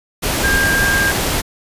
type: tone in noise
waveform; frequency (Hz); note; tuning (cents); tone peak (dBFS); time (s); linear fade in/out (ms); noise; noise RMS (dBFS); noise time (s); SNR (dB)
sine; 1605; G6; +40; -14; 0.43-1.12; 20; pink; -18; 0.22-1.42; +1
effects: resampled to 32000 Hz